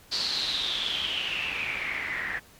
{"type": "noise with low-pass filter sweep", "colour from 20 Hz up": "white", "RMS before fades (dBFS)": -30, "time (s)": [0.11, 2.4], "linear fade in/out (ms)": 20, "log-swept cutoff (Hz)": [4600, 1800], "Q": 8.6, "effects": ["pink hiss -54 dBFS RMS until 2.59 s", "MP3 96 kbps"]}